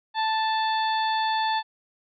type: harmonic tone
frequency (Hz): 880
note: A5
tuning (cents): 0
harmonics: 1 / 2 / 3 / 4 / 5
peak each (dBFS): -23 / -31 / -39 / -33 / -36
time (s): 0.14-1.63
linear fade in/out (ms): 50
effects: none